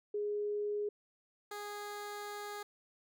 sine / 15% pulse tone pair in turn, 414.9 / 412.9 Hz, G#4 / G#4, -2 / -10 cents, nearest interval unison, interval 8 cents, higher first, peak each -33 / -35 dBFS, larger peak first, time 0.14-0.89 / 1.51-2.63 s, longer second, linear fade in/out 5 ms, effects none

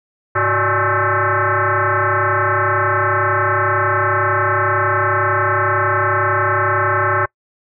sine tone with frequency modulation, 104 Hz, G#2, 3 cents sharp, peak -13 dBFS, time 0.35-7.26 s, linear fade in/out 10 ms, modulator 239 Hz, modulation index 6.8, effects noise-tail reverb RT60 0.1 s tail -24 dB re dry

